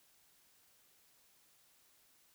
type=silence; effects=white hiss -69 dBFS RMS until 2.34 s